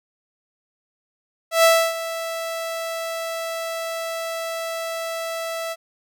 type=tone with ADSR envelope; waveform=sawtooth; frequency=659.3 Hz; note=E5; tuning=in tune; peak=-7 dBFS; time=1.51-5.76 s; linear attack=130 ms; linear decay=290 ms; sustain=-15 dB; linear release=42 ms; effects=none